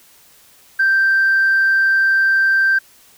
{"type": "tone", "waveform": "sine", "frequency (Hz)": 1568, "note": "G6", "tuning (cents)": 0, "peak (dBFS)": -10, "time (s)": [0.79, 2.79], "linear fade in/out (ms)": 10, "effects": ["tanh soft clip ceiling -8 dBFS", "white hiss -49 dBFS RMS until 3.17 s"]}